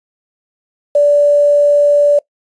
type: tone with quantisation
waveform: sine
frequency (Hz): 581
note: D5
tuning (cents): -19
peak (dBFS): -6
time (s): 0.95-2.19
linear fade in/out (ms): 5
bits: 6
effects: noise-tail reverb RT60 0.1 s tail -22 dB re dry + resampled to 22050 Hz